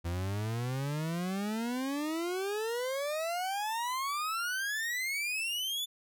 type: exponential sweep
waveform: 40% pulse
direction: up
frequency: 83.4 to 3520 Hz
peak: -31 dBFS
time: 0.04-5.86 s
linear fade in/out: 20 ms
effects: none